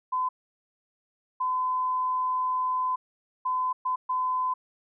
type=tone bursts at uneven times; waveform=sine; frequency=1017 Hz; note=C6; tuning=50 cents flat; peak=-24 dBFS; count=5; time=0.12-0.29 / 1.4-2.96 / 3.45-3.73 / 3.85-3.96 / 4.09-4.54 s; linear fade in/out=10 ms; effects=none